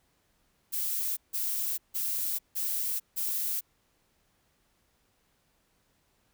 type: noise bursts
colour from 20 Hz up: violet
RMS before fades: -31 dBFS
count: 5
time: 0.72-3.61 s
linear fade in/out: 20 ms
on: 450 ms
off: 160 ms
effects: pink hiss -71 dBFS RMS until 6.33 s